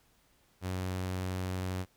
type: tone with vibrato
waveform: sawtooth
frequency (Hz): 92.5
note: F#2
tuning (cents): 0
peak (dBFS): -29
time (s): 0.61-1.86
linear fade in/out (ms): 50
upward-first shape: triangle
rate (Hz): 12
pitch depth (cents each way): 8
effects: pink hiss -68 dBFS RMS until 1.96 s